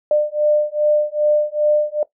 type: beating tone pair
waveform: sine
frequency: 598 / 600.5 Hz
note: D5 / D5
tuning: +31 / +38 cents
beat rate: 2.5 Hz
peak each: -17 / -17 dBFS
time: 0.11-2.03 s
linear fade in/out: 2 ms
effects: noise-tail reverb RT60 0.1 s tail -17 dB re dry